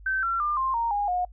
sine tone with pitch steps, 1544 / 1359.7 / 1197.5 / 1054.6 / 928.7 / 817.9 / 720.3 Hz, G6 / F6 / D6 / C6 / A#5 / G#5 / F#5, -27 / -47 / +33 / +13 / -7 / -27 / -47 cents, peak -23 dBFS, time 0.06-1.25 s, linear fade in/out 5 ms, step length 170 ms, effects noise-tail reverb RT60 0.1 s tail -26 dB re dry + added 50 Hz sine -44 dBFS peak until 1.32 s

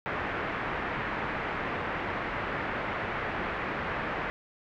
white low-pass noise, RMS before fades -33 dBFS, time 0.06-4.3 s, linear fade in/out 0 ms, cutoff 2000 Hz, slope 24 dB/octave, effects none

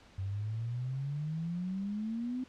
sine exponential sweep, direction up, 94 to 259.5 Hz, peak -33 dBFS, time 0.18-2.44 s, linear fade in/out 5 ms, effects pink hiss -59 dBFS RMS until 2.48 s + low-pass 5000 Hz 12 dB/octave

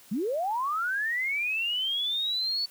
sine linear sweep, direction up, 178.3 to 4482 Hz, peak -26 dBFS, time 0.11-2.66 s, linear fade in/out 10 ms, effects white hiss -54 dBFS RMS until 2.7 s + high-pass 60 Hz 12 dB/octave

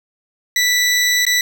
20% pulse tone with dropouts, 1972 Hz, B6, 3 cents flat, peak -8 dBFS, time 0.56-1.41 s, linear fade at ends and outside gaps 2 ms, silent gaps 1.252-1.266 s, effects 8-bit

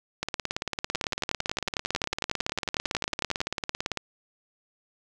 two click trains, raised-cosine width 0.2 ms, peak -11 / -10 dBFS, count 68 / 28, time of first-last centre 0.23-3.973 / 0.95-3.405 s, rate 17.9 / 11 Hz, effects none

